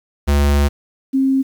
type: tone pair in turn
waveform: square / sine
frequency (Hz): 71.5 / 267.5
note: D2 / C4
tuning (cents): -46 / +38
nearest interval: octave + major seventh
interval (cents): 2284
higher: second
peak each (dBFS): -12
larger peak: neither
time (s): 0.27-0.69 / 1.13-1.43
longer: first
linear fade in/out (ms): 20
effects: 8-bit